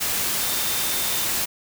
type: tone in noise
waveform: sine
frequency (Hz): 3611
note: A7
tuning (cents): +44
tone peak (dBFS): -34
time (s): 0.4-1.26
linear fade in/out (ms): 20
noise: white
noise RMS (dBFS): -24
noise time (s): 0-1.46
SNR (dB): -13
effects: none